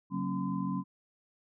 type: tone cluster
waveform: sine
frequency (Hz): 138.2 / 185.7 / 231.1 / 272.6 / 1021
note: C#3 / F#3 / A#3 / C#4 / C6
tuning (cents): -5 / +7 / -15 / -29 / -43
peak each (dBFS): -40 / -33 / -40 / -36 / -40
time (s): 0.1-0.84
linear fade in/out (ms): 50
effects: none